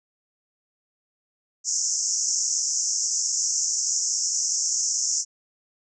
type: band-pass noise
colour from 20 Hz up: white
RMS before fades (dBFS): -25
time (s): 1.64-5.25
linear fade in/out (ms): 50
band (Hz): 5400 to 7300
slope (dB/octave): 96
effects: none